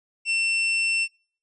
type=tone; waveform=40% pulse; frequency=2700 Hz; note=E7; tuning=41 cents sharp; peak=-20 dBFS; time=0.25-1.08 s; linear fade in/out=50 ms; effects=noise-tail reverb RT60 0.5 s tail -26 dB re dry + resampled to 22050 Hz